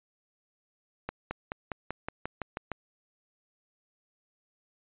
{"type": "accelerating click train", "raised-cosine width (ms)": 0.5, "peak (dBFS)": -18, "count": 10, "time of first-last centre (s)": [1.09, 2.717], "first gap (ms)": 220, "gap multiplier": 0.95, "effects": ["resampled to 8000 Hz"]}